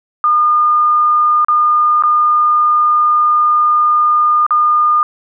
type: tone with dropouts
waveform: sine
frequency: 1215 Hz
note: D#6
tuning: 42 cents flat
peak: -8 dBFS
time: 0.24-5.03 s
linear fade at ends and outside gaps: 1 ms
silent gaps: 1.447-1.484 / 2.024-2.036 / 4.465-4.507 s
effects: none